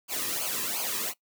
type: noise with flanger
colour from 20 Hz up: white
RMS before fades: -31 dBFS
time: 0.08-1.14 s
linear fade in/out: 50 ms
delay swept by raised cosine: 0.53 to 1.41 ms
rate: 2.8 Hz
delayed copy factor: -0.85
effects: noise-tail reverb RT60 0.1 s tail -19 dB re dry